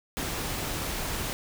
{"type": "noise", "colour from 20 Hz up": "pink", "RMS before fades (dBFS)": -32, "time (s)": [0.17, 1.33], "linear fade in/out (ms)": 0, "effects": []}